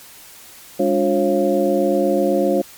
sine tone cluster, 203.3 / 291.1 / 359.1 / 541 / 688 Hz, G#3 / D4 / F4 / C#5 / F5, -37 / -15 / +48 / -42 / -26 cents, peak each -22 / -21 / -20 / -18 / -25 dBFS, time 0.79-2.62 s, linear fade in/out 10 ms, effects white hiss -42 dBFS RMS until 2.77 s + MP3 96 kbps

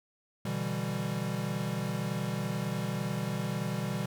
square chord, E minor seventh, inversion second, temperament equal, 123.47 / 146.83 / 164.81 / 196 Hz, B2 / D3 / E3 / G3, 0 / 0 / 0 / 0 cents, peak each -37 / -39 / -38 / -36 dBFS, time 0.45-4.06 s, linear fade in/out 5 ms, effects none

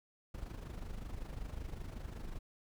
brown noise with amplitude modulation, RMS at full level -41 dBFS, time 0.34-2.39 s, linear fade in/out 5 ms, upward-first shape sine, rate 25.3 Hz, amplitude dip 65%, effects none

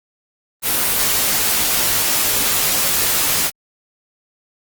white noise with comb filter, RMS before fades -17 dBFS, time 0.62-3.51 s, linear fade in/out 50 ms, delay 16 ms, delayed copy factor -0.7, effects Opus 32 kbps

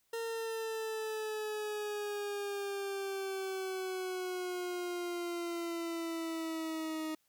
40% pulse exponential sweep, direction down, 460 to 312.6 Hz, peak -35 dBFS, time 0.13-7.15 s, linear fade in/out 5 ms, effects white hiss -75 dBFS RMS until 7.28 s

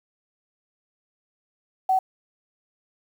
sine tone, 756 Hz, F#5, 37 cents sharp, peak -17 dBFS, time 1.89-1.99 s, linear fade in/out 5 ms, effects 8-bit

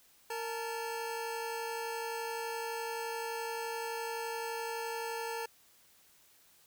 25% pulse tone pair together, 460.5 / 869.3 Hz, A#4 / A5, -21 / -21 cents, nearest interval major seventh, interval 1100 cents, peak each -34 / -37 dBFS, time 0.3-5.46 s, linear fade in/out 5 ms, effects white hiss -64 dBFS RMS until 6.66 s

